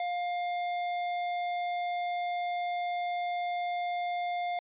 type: tone with tanh clipping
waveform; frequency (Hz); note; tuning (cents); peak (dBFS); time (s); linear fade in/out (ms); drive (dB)
sine; 706; F5; +19; -32; 0-4.59; 2; 16
effects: resampled to 8000 Hz